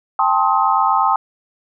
sine chord, A half-diminished seventh, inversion third, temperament just, 792 / 880 / 1056 / 1267.2 Hz, G5 / A5 / C6 / Eb6, +18 / 0 / +16 / +31 cents, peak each -18 dBFS, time 0.19-1.16 s, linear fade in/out 2 ms, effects none

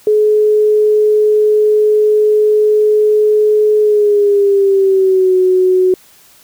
sine tone with pitch glide, 424.9 to 369.9 Hz, G#4 to F#4, +40 to 0 cents, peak -7 dBFS, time 0.07-5.94 s, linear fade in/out 2 ms, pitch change -240 cents, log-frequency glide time 3.8-5.36 s, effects white hiss -45 dBFS RMS until 6.43 s

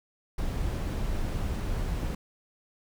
brown noise, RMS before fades -30 dBFS, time 0.38-2.15 s, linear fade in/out 5 ms, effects none

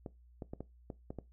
clicks, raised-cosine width 2 ms, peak -28 dBFS, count 7, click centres 0.062 / 0.422 / 0.535 / 0.606 / 0.902 / 1.105 / 1.187 s, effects noise-tail reverb RT60 0.2 s tail -19 dB re dry + added 60 Hz sine -58 dBFS peak until 1.32 s

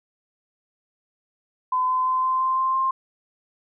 sine tone with pitch steps, 1017 / 1023.5 / 1030 / 1036.6 / 1043.2 / 1049.8 / 1056.5 Hz, C6 / C6 / C6 / C6 / C6 / C6 / C6, -50 / -38 / -28 / -16 / -5 / +5 / +16 cents, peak -19 dBFS, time 1.72-2.91 s, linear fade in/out 5 ms, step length 170 ms, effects none

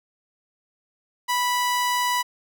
sawtooth tone, 985 Hz, B5, 5 cents flat, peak -17 dBFS, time 1.28-2.23 s, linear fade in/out 20 ms, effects none

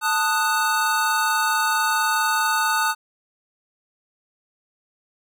square chord, D# diminished, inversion second, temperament equal with one note detuned, 883.1 / 1244.5 / 1480 Hz, A5 / D#6 / F#6, +6 / 0 / 0 cents, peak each -24 / -24 / -24 dBFS, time 0.01-2.95 s, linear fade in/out 50 ms, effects none

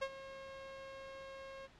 sawtooth tone with ADSR envelope, 540 Hz, C#5, 45 cents flat, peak -30 dBFS, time 0.01-1.68 s, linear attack 15 ms, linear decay 58 ms, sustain -14 dB, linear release 30 ms, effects pink hiss -62 dBFS RMS until 1.79 s + low-pass 4000 Hz 12 dB/octave

